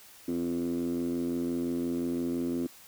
10% pulse tone with band-pass filter, 85.8 Hz, F2, 30 cents flat, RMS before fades -31 dBFS, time 0.28-2.67 s, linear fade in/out 5 ms, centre 290 Hz, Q 7.8, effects white hiss -53 dBFS RMS until 2.87 s

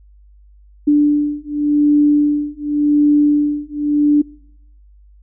sine beating tone pair, 293.7 / 294.59 Hz, D4 / D4, 0 / +5 cents, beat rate 0.89 Hz, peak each -14 dBFS, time 0.87-4.22 s, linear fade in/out 10 ms, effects noise-tail reverb RT60 0.8 s tail -25 dB re dry + added 50 Hz sine -43 dBFS peak until 5.22 s

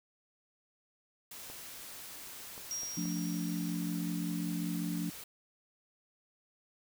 white noise, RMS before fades -47 dBFS, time 1.31-5.24 s, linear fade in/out 5 ms
clicks, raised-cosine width 1 ms, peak -35 dBFS, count 4, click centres 1.5 / 2.579 / 2.833 / 3.055 s
sine tone with exponential decay, 5640 Hz, F8, 16 cents sharp, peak -34 dBFS, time 2.71-4.37 s, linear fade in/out 0 ms, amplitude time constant 360 ms
sine chord, D minor, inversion first, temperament equal with one note detuned, 174.61 / 220 / 289.8 Hz, F3 / A3 / D4, 0 / 0 / -23 cents, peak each -35 / -40 / -38 dBFS, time 2.97-5.1 s, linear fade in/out 5 ms
effects none

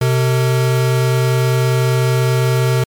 square tone pair together, 127.9 / 453.9 Hz, C3 / A#4, -39 / -46 cents, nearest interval octave + minor seventh, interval 2193 cents, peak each -13 / -22 dBFS, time 0.01-2.84 s, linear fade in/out 5 ms, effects MP3 96 kbps

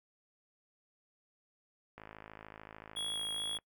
click train, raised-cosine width 0.5 ms, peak -33 dBFS, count 87, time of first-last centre 1.98-3.587 s, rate 53.5 Hz
square tone with vibrato, 3322 Hz, G#7, in tune, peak -36 dBFS, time 2.96-3.58 s, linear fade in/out 10 ms, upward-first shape square, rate 2.4 Hz, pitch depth 8 cents each way
effects noise-tail reverb RT60 0.1 s tail -23 dB re dry

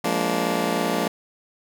15% pulse chord, Bb dominant seventh, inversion second, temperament just, 174.81 / 209.8 / 233.1 / 291.4 Hz, F3 / Ab3 / Bb3 / D4, +2 / +18 / 0 / -13 cents, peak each -21 dBFS, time 0.04-1.08 s, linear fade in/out 5 ms, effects none

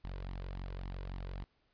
sawtooth tone with flanger, 45.92 Hz, F#1, 12 cents flat, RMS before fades -42 dBFS, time 0.04-1.44 s, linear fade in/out 0 ms, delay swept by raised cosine 0.96 to 2.06 ms, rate 3.6 Hz, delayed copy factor +0.55, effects pink hiss -75 dBFS RMS until 1.73 s + resampled to 11025 Hz

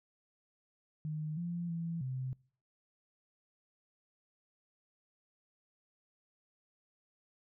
sine tone with pitch steps, 153.9 / 172.5 / 167.1 / 129.9 Hz, D#3 / F3 / E3 / C3, -19 / -21 / +24 / -12 cents, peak -35 dBFS, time 1.05-2.33 s, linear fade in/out 0 ms, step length 320 ms, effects noise-tail reverb RT60 0.5 s tail -25 dB re dry

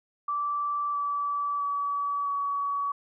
sine tone with pitch steps, 1164 / 1153.3 / 1142.7 / 1132.2 Hz, D6 / D6 / D6 / C#6, -16 / -32 / -48 / +36 cents, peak -26 dBFS, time 0.28-2.92 s, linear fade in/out 5 ms, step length 660 ms, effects none

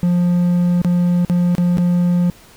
triangle tone with dropouts, 176 Hz, F3, 14 cents sharp, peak -10 dBFS, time 0.03-2.3 s, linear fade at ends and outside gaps 0 ms, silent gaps 0.817-0.847 / 1.249-1.298 / 1.551-1.582 / 1.772-1.782 s, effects pink hiss -45 dBFS RMS until 2.56 s

